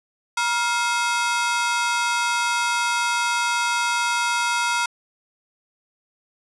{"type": "ring-modulated tone", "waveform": "sawtooth", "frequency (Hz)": 1174.7, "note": "D6", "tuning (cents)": 0, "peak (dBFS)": -13, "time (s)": [0.37, 4.86], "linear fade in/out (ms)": 5, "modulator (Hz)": 222, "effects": ["resampled to 24000 Hz", "9-bit"]}